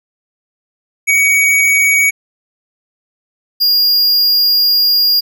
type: tone pair in turn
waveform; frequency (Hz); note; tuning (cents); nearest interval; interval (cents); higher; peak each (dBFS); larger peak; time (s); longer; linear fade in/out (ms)
square; 2253 / 4832; C#7 / D8; +28 / +48; octave + minor second; 1320; second; -9; neither; 1.07-2.11 / 3.6-5.21; second; 20
effects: none